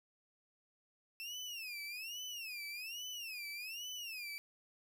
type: tone with vibrato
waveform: 30% pulse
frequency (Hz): 2637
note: E7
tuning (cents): 0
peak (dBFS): -40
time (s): 1.2-4.38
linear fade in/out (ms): 0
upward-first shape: sine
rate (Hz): 1.2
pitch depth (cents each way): 230
effects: none